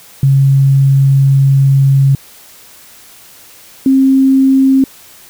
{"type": "tone pair in turn", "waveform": "sine", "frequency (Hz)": [136.7, 267.2], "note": ["C#3", "C4"], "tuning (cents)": [-24, 36], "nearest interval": "octave", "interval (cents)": 1160, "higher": "second", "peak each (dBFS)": -5, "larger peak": "neither", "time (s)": [[0.23, 2.15], [3.86, 4.84]], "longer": "first", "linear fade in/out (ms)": 2, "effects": ["white hiss -39 dBFS RMS until 5.29 s"]}